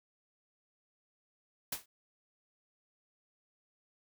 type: noise with exponential decay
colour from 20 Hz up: white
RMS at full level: -32 dBFS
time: 1.72-1.86 s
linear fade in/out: 5 ms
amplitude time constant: 30 ms
effects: none